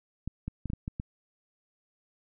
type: clicks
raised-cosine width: 5 ms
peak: -21 dBFS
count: 7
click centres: 0.276 / 0.48 / 0.657 / 0.701 / 0.734 / 0.879 / 0.999 s
effects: none